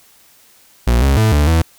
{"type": "tone with pitch steps", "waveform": "40% pulse", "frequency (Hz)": [59.3, 68.4, 109.4, 73.6, 81.8], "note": ["A#1", "C#2", "A2", "D2", "E2"], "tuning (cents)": [30, -23, -9, 4, -13], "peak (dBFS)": -9, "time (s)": [0.87, 1.62], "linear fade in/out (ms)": 5, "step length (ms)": 150, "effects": ["white hiss -49 dBFS RMS until 1.78 s"]}